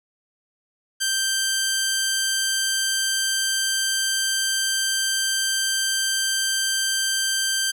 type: tone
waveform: 10% pulse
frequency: 1568 Hz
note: G6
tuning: in tune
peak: -12 dBFS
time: 1-7.72 s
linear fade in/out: 20 ms
effects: none